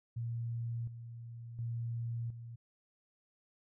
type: tone with tremolo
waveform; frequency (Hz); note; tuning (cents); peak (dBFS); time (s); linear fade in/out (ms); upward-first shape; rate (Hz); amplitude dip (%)
sine; 116.9; A#2; +5; -35; 0.16-2.56; 10; square; 0.7; 65
effects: none